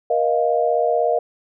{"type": "chord", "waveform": "sine", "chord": "Bb suspended fourth", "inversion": "none", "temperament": "equal with one note detuned", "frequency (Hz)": [474.6, 622.3, 698.5], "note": ["Bb4", "Eb5", "F5"], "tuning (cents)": [31, 0, 0], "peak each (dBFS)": -20, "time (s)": [0.1, 1.19], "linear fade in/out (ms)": 5, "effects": []}